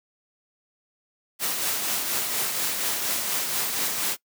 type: noise with tremolo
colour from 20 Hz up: white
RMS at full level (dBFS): -25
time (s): 1.39-4.17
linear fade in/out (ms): 50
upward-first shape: triangle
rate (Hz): 4.2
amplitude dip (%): 40
effects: noise-tail reverb RT60 0.1 s tail -21 dB re dry + high-pass 150 Hz 12 dB/octave